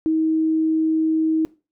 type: tone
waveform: sine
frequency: 317.9 Hz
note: D#4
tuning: 37 cents sharp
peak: -16 dBFS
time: 0.06-1.45 s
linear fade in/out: 0 ms
effects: noise-tail reverb RT60 0.3 s tail -20 dB re dry